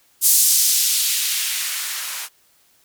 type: noise with band-pass filter sweep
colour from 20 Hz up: violet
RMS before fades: -19 dBFS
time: 0.21-2.29 s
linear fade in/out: 50 ms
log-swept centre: 7800 to 990 Hz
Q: 0.96
effects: white hiss -58 dBFS RMS until 2.84 s